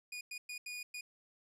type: tone bursts at uneven times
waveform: sawtooth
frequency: 2454 Hz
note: D#7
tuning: 25 cents flat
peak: -38 dBFS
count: 5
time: 0.12-0.21 / 0.31-0.38 / 0.49-0.58 / 0.66-0.83 / 0.94-1.01 s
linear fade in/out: 5 ms
effects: low-pass 12000 Hz 12 dB/octave